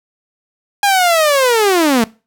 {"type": "linear sweep", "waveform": "sawtooth", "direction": "down", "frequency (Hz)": [820, 215.9], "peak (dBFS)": -6, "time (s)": [0.83, 2.04], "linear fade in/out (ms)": 2, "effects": ["noise-tail reverb RT60 0.3 s tail -21 dB re dry"]}